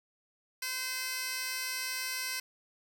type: tone with high-pass filter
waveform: 15% pulse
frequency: 514 Hz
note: C5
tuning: 31 cents flat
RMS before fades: -36 dBFS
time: 0.62-2.4 s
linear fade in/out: 5 ms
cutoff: 2700 Hz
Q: 0.86
effects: none